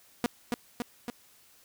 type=tone with echo; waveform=sawtooth; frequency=240.3 Hz; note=B3; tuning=47 cents flat; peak=-20 dBFS; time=0.24-0.26 s; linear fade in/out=0 ms; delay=280 ms; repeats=3; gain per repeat=-3 dB; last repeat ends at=1.1 s; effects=white hiss -60 dBFS RMS until 1.64 s